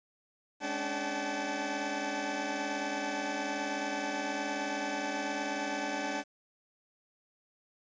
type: tone cluster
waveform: 20% pulse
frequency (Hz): 209.7 / 273.1 / 292 / 762 / 867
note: G#3 / C#4 / D4 / G5 / A5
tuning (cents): +17 / -26 / -10 / -49 / -26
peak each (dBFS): -38 / -37 / -32 / -33 / -35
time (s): 0.6-6.24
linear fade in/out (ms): 50
effects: resampled to 16000 Hz + 10-bit